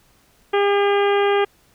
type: harmonic tone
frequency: 403.4 Hz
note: G4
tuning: 50 cents sharp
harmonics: 1 / 2 / 3 / 4 / 5 / 6 / 7 / 8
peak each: -16 / -22 / -26 / -28 / -30 / -32 / -33 / -34 dBFS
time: 0.53-1.45 s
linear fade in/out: 10 ms
effects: pink hiss -57 dBFS RMS until 1.74 s